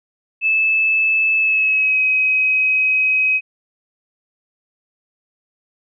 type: tone with pitch glide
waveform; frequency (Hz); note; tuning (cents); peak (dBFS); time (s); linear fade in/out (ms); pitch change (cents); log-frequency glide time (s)
sine; 2617 to 2534; E7 to D#7; -13 to +31; -13; 0.41-3.41; 50; -56; 1.36-2
effects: none